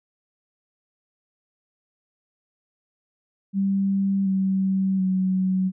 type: tone with pitch steps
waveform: sine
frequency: 195.7 / 191.45 / 187.29 Hz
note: G3 / G3 / F#3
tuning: -3 / -41 / +21 cents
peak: -19 dBFS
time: 3.53-5.72 s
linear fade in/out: 50 ms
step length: 730 ms
effects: none